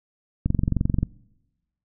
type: click train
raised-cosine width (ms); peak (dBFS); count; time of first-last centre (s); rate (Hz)
5; -9; 14; 0.46-1.03; 22.8
effects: noise-tail reverb RT60 1.0 s tail -22 dB re dry